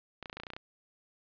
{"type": "clicks", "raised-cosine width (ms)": 0.3, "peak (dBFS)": -25, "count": 11, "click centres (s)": [0.227, 0.258, 0.298, 0.329, 0.37, 0.4, 0.435, 0.468, 0.503, 0.535, 0.565], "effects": ["resampled to 11025 Hz", "10-bit"]}